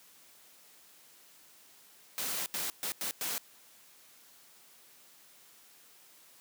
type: noise bursts at uneven times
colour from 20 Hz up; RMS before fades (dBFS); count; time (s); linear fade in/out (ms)
white; -35; 5; 2.18-2.46 / 2.54-2.7 / 2.83-2.92 / 3.01-3.11 / 3.21-3.38; 0
effects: white hiss -59 dBFS RMS until 6.4 s + high-pass 150 Hz 12 dB/octave